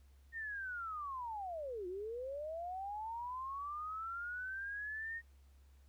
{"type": "linear two-way sweep", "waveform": "sine", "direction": "down then up", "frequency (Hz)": [1860, 349.2, 1860], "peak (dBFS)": -40, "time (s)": [0.32, 5.22], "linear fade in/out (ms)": 50, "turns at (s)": 1.87, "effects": ["added 68 Hz sine -60 dBFS peak until 5.88 s", "pink hiss -75 dBFS RMS until 5.88 s"]}